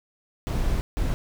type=noise bursts at uneven times; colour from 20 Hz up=brown; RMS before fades=-24 dBFS; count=2; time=0.47-0.81 / 0.97-1.14 s; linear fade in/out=0 ms; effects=none